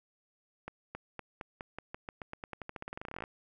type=accelerating click train; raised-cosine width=0.5 ms; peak=-25 dBFS; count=29; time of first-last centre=0.68-3.239 s; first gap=270 ms; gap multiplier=0.9; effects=none